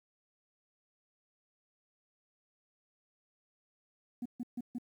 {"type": "tone bursts", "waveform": "sine", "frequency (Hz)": 242.3, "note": "B3", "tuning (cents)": -33, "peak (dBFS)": -33, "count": 4, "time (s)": [4.22, 4.784], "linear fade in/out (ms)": 5, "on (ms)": 36, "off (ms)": 140, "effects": ["tanh soft clip ceiling -33 dBFS", "11-bit"]}